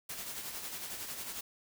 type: noise with tremolo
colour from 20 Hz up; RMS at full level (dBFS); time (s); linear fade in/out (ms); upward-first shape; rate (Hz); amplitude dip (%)
white; -40; 0.09-1.41; 5; sine; 11; 45
effects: none